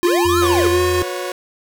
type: tone with pitch glide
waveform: square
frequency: 349.2 to 360.3 Hz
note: F4 to F#4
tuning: 0 to -46 cents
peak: -15 dBFS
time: 0.03-1.02 s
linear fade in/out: 0 ms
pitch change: +54 cents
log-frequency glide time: 0.71-0.8 s
type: linear two-way sweep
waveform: square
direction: up then down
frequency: 288 to 1396.9 to 351.4 Hz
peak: -20 dBFS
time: 0.04-0.68 s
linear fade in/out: 10 ms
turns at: 0.39 s
type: tone with vibrato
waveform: sine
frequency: 85.5 Hz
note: F2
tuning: 36 cents flat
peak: -22 dBFS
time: 0.25-1.03 s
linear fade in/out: 5 ms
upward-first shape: triangle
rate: 13 Hz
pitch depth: 28 cents each way
type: chord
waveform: sawtooth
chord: F# suspended fourth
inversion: none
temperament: equal with one note detuned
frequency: 362.2 / 493.9 / 554.4 Hz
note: F#4 / B4 / C#5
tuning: -37 / 0 / 0 cents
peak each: -22 / -26 / -23 dBFS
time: 0.42-1.32 s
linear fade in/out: 2 ms
effects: none